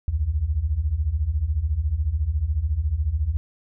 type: beating tone pair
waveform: sine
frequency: 66.7 / 80.7 Hz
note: C2 / E2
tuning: +34 / -36 cents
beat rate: 14 Hz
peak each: -25 / -22 dBFS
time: 0.08-3.37 s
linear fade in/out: 0 ms
effects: none